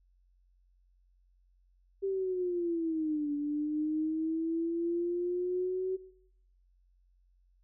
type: linear two-way sweep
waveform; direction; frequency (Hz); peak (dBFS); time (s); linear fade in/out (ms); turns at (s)
sine; down then up; 393.3 to 289.4 to 377.1; -29; 2.02-5.97; 20; 3.33
effects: noise-tail reverb RT60 0.7 s tail -18 dB re dry + added 45 Hz sine -64 dBFS peak until 7.63 s